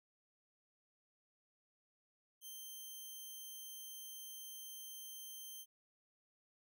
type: tone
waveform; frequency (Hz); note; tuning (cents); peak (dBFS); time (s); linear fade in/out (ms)
5% pulse; 3136; G7; 0; -40; 2.41-5.66; 50
effects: none